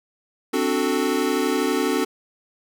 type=chord; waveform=square; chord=D dominant seventh; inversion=third; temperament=equal; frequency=261.6 / 293.7 / 370 / 440 Hz; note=C4 / D4 / F#4 / A4; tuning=0 / 0 / 0 / 0 cents; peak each=-26 dBFS; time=0.53-2.05 s; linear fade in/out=10 ms; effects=none